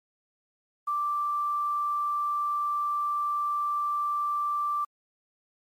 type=tone with quantisation; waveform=sine; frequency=1174.7 Hz; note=D6; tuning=in tune; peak=-25 dBFS; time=0.87-4.85 s; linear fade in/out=10 ms; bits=9; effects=MP3 64 kbps